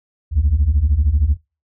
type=beating tone pair; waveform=sine; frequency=65.1 / 78.1 Hz; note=C2 / D#2; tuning=-8 / +7 cents; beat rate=13 Hz; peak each=-15 / -13 dBFS; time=0.31-1.37 s; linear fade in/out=50 ms; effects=noise-tail reverb RT60 0.3 s tail -26 dB re dry + tanh soft clip ceiling -8 dBFS